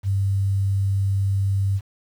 sine tone, 98 Hz, G2, in tune, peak -18 dBFS, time 0.03-1.81 s, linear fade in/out 50 ms, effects 8-bit

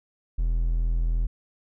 triangle tone, 41.52 Hz, E1, 13 cents sharp, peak -19 dBFS, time 0.38-1.27 s, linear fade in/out 10 ms, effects none

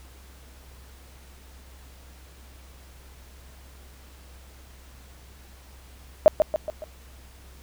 sine tone with echo, 619 Hz, D#5, 9 cents flat, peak -8 dBFS, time 6.26-6.28 s, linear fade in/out 0 ms, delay 140 ms, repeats 4, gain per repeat -6 dB, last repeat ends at 6.84 s, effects added 65 Hz sine -47 dBFS peak until 7.62 s + pink hiss -53 dBFS RMS until 7.62 s

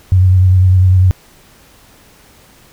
sine tone with vibrato, 92.5 Hz, F#2, in tune, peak -5 dBFS, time 0.12-1.11 s, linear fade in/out 0 ms, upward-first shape sine, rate 10 Hz, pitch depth 32 cents each way, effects pink hiss -45 dBFS RMS until 2.72 s

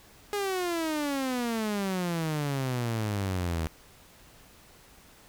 sawtooth exponential sweep, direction down, 415.3 to 78.9 Hz, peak -24 dBFS, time 0.33-3.67 s, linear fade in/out 0 ms, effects pink hiss -55 dBFS RMS until 5.28 s

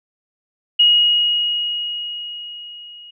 sine tone with level ramp, 2887 Hz, F#7, 43 cents flat, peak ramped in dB -8 to -37 dBFS, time 0.79-3.11 s, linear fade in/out 10 ms, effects none

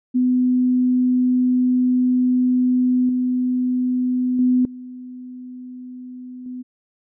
sine tone with level steps, 251.4 Hz, B3, 31 cents sharp, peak -14 / -17 / -13 / -32 / -28 dBFS, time 0.14-6.63 s, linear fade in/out 20 ms, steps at 3.09 / 4.39 / 4.65 / 6.46 s, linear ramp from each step 2 ms, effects none

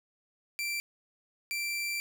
sawtooth tone bursts at uneven times, 2349 Hz, D7, in tune, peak -28 dBFS, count 2, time 0.59-0.8 / 1.51-2 s, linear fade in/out 0 ms, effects none

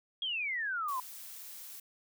sine exponential sweep, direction down, 3322 to 987.8 Hz, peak -32 dBFS, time 0.22-1 s, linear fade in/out 2 ms
blue noise, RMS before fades -47 dBFS, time 0.88-1.8 s, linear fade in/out 5 ms
effects none

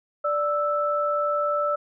sine tone pair together, 587.3 / 1318.5 Hz, D5 / E6, 0 / 0 cents, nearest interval octave + major second, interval 1400 cents, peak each -24 dBFS, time 0.24-1.76 s, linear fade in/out 10 ms, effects none

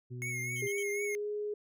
harmonic tone, 123.47 Hz, B2, in tune, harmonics 1 / 2 / 3, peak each -39 / -50 / -49 dBFS, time 0.1-0.68 s, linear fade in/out 20 ms
square tone with vibrato, 2173 Hz, C#7, 35 cents flat, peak -36 dBFS, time 0.22-1.15 s, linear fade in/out 0 ms, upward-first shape triangle, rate 4 Hz, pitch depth 61 cents each way
15% pulse tone bursts, 3136 Hz, G7, in tune, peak -38 dBFS, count 3, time 0.56-0.83 s, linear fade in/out 2 ms, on 52 ms, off 57 ms
sine tone with pitch glide, 402.3 to 417.5 Hz, G4 to G#4, +45 to +9 cents, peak -33 dBFS, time 0.62-1.54 s, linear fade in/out 5 ms, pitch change +64 cents, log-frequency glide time 0.78-1.29 s
effects none

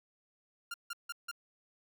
sawtooth tone bursts, 1396.9 Hz, F6, in tune, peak -34 dBFS, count 4, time 0.71-1.314 s, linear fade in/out 5 ms, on 31 ms, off 160 ms, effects none

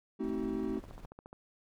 triangle chord, A diminished seventh, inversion none, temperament just, 220 / 264 / 316.8 / 380.2 Hz, A3 / C4 / Eb4 / Gb4, 0 / +16 / +31 / +47 cents, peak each -36 dBFS, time 0.19-0.8 s, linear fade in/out 20 ms
brown noise with tremolo, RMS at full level -47 dBFS, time 0.23-1.06 s, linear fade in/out 10 ms, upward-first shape square, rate 20 Hz, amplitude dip 40%
click train, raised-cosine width 1 ms, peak -34 dBFS, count 9, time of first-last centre 0.77-1.329 s, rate 14.3 Hz
effects none

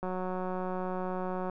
click train, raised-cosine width 1 ms, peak -22 dBFS, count 271, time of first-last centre 0.03-1.497 s, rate 184 Hz, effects none

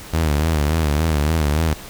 sawtooth tone with vibrato, 77 Hz, D#2, 17 cents flat, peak -12 dBFS, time 0.13-1.74 s, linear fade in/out 10 ms, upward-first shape sine, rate 3.5 Hz, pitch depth 110 cents each way, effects added 49 Hz sine -43 dBFS peak until 1.89 s + pink hiss -37 dBFS RMS until 1.89 s

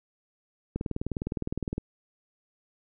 click train, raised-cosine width 3 ms, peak -17 dBFS, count 21, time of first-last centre 0.76-1.78 s, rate 19.6 Hz, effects none

